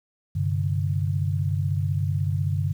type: chord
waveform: sine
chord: G suspended fourth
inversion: none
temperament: equal with one note detuned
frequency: 96.43 / 130.81 / 146.83 Hz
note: G2 / C3 / D3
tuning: -28 / 0 / 0 cents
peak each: -24 / -30 / -26 dBFS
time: 0.35-2.73 s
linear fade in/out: 10 ms
effects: 9-bit